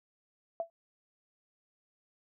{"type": "tone with exponential decay", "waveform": "sine", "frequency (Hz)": 669, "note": "E5", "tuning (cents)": 25, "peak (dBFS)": -27, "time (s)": [0.6, 0.7], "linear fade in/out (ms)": 1, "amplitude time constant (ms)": 20, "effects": []}